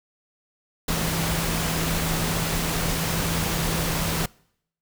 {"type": "tone in noise", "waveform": "sine", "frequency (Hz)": 163.7, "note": "E3", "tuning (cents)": -12, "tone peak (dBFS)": -28, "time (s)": [0.88, 4.26], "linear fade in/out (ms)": 5, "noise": "pink", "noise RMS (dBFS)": -26, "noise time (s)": [0.88, 4.26], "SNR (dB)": -5, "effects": ["noise-tail reverb RT60 0.7 s tail -25 dB re dry"]}